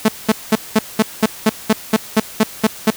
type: tone bursts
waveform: sawtooth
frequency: 218.3 Hz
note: A3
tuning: 13 cents flat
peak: -5 dBFS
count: 13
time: 0.05-2.905 s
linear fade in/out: 5 ms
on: 35 ms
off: 200 ms
effects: white hiss -34 dBFS RMS until 2.96 s